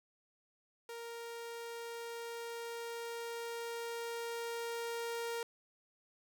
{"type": "tone with level ramp", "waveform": "sawtooth", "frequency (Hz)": 466.2, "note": "A#4", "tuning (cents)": 0, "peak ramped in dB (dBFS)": [-40, -33], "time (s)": [0.89, 5.43], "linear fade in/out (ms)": 2, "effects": []}